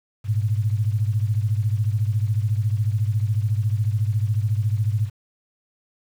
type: beating tone pair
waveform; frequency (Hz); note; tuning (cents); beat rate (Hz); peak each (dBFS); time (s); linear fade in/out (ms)
sine; 103.4 / 117.4; G#2 / A#2; -7 / +13; 14; -20 / -24; 0.24-5.1; 50
effects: 8-bit